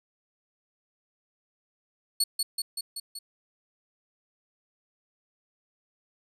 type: tone with echo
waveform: 25% pulse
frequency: 4399 Hz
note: C#8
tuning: 14 cents flat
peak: -17 dBFS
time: 2.2-2.24 s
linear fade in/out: 5 ms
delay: 190 ms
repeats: 5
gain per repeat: -3 dB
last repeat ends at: 3.19 s
effects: none